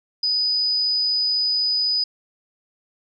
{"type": "tone", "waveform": "sine", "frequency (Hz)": 4978, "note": "D#8", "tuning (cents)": 0, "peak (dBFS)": -18, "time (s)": [0.23, 2.04], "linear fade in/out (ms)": 5, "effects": []}